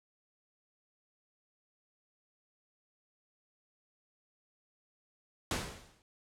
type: noise with exponential decay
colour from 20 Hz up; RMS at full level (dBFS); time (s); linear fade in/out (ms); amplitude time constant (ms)
pink; -31; 5.51-6.02; 1; 110
effects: low-pass 9000 Hz 12 dB/octave